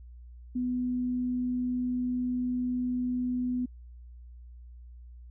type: tone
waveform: sine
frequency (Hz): 249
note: B3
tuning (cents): +14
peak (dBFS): -27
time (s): 0.55-3.66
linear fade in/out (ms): 10
effects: added 60 Hz sine -45 dBFS peak until 5.3 s